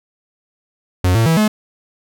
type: tone with pitch steps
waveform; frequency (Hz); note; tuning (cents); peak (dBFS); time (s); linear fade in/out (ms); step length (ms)
45% pulse; 90.8 / 113.5 / 163 / 213.7; F#2 / A#2 / E3 / G#3; -32 / -46 / -19 / +50; -11; 1.04-1.48; 5; 110
effects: none